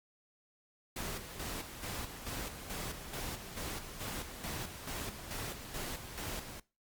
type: noise with tremolo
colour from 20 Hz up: pink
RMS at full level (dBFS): -40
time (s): 0.96-6.6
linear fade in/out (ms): 5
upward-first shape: square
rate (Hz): 2.3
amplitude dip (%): 55
effects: noise-tail reverb RT60 0.3 s tail -22 dB re dry + Opus 48 kbps